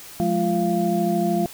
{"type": "tone cluster", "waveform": "sine", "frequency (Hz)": [177.9, 211.1, 345.9, 690], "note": ["F3", "G#3", "F4", "F5"], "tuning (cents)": [32, 29, -17, -21], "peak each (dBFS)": -24, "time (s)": [0.2, 1.46], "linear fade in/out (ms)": 0, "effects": ["white hiss -41 dBFS RMS until 1.53 s"]}